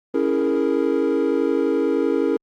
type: chord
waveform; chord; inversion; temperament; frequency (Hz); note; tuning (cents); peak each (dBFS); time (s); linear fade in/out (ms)
triangle; A# half-diminished seventh; first; equal; 277.2 / 329.6 / 415.3 / 466.2; C#4 / E4 / G#4 / A#4; 0 / 0 / 0 / 0; -21; 0.14-2.37; 5
effects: Opus 24 kbps